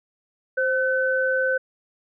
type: tone pair together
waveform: sine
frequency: 523.3 / 1516.5 Hz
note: C5 / F#6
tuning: 0 / +42 cents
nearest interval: octave + tritone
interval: 1842 cents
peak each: -22 dBFS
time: 0.57-1.58 s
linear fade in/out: 10 ms
effects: none